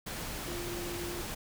sine tone in noise, 348.2 Hz, F4, 5 cents flat, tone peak -39 dBFS, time 0.47-1.22 s, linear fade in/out 10 ms, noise pink, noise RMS -39 dBFS, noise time 0.06-1.35 s, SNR -3 dB, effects none

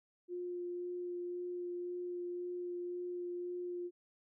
sine tone with vibrato, 354.1 Hz, F4, 24 cents sharp, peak -38 dBFS, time 0.28-3.91 s, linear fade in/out 50 ms, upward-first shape sine, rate 1.9 Hz, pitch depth 9 cents each way, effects none

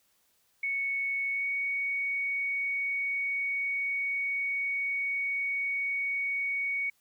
sine tone with pitch glide, 2217 to 2234 Hz, C#7 to C#7, 0 to +13 cents, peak -28 dBFS, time 0.63-6.9 s, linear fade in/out 5 ms, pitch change +13 cents, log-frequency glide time 1.31-1.46 s, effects white hiss -70 dBFS RMS until 7 s

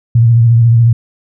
sine tone with vibrato, 116.54 Hz, A#2, in tune, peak -4 dBFS, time 0.15-0.93 s, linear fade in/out 5 ms, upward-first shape triangle, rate 14 Hz, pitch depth 58 cents each way, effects none

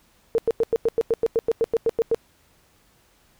sine tone bursts, 457.4 Hz, A#4, 33 cents flat, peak -16 dBFS, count 15, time 0.35-2.146 s, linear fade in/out 0 ms, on 32 ms, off 94 ms, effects pink hiss -60 dBFS RMS until 3.39 s

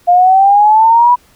sine exponential sweep, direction up, 698.5 to 987.8 Hz, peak -4 dBFS, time 0.07-1.16 s, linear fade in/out 20 ms, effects pink hiss -49 dBFS RMS until 1.35 s

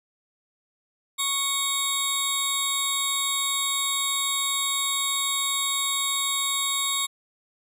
20% pulse tone pair together, 1111 / 3732 Hz, C#6 / A#7, +4 / +1 cents, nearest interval octave + major sixth, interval 2097 cents, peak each -24 / -19 dBFS, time 1.18-7.07 s, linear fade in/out 20 ms, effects none

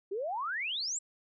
sine exponential sweep, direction up, 370 to 7900 Hz, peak -32 dBFS, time 0.11-0.99 s, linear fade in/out 10 ms, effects none

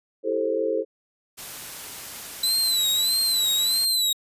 sine chord, A minor seventh, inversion second, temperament just, 330 / 396 / 440 / 528 Hz, E4 / G4 / A4 / C5, +2 / +18 / 0 / +16 cents, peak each -30 / -30 / -25 / -26 dBFS, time 0.23-0.85 s, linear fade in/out 50 ms
white noise, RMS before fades -37 dBFS, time 1.37-3.86 s, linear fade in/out 20 ms
sawtooth tone with vibrato, 3983 Hz, B7, 14 cents sharp, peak -17 dBFS, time 2.43-4.13 s, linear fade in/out 5 ms, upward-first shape sine, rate 1.6 Hz, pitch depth 89 cents each way
effects resampled to 32000 Hz

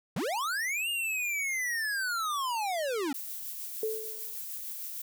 square linear two-way sweep, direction up then down, 123.47 to 2850 to 257 Hz, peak -30 dBFS, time 0.16-3.13 s, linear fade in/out 5 ms, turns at 0.89 s
violet noise with tremolo, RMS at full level -38 dBFS, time 3.14-5.02 s, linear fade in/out 5 ms, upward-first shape sine, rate 6.6 Hz, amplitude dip 25%
sine tone with exponential decay, 438.8 Hz, A4, 5 cents flat, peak -26 dBFS, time 3.83-4.39 s, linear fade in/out 2 ms, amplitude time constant 120 ms
effects none

